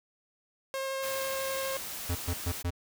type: tone with vibrato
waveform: sawtooth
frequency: 536 Hz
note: C5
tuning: 42 cents sharp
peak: -28 dBFS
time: 0.74-1.77 s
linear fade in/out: 0 ms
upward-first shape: triangle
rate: 12 Hz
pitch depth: 9 cents each way
type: noise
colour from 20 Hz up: white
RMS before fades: -39 dBFS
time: 1.02-2.63 s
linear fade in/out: 20 ms
type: tone bursts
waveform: square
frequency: 87.31 Hz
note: F2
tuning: in tune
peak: -29 dBFS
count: 4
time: 2.09-2.706 s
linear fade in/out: 10 ms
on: 64 ms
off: 120 ms
effects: none